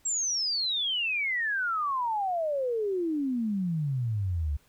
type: exponential sweep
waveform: sine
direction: down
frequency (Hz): 7670 to 69.1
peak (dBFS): -26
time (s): 0.05-4.57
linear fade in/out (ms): 10
effects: pink hiss -64 dBFS RMS until 4.68 s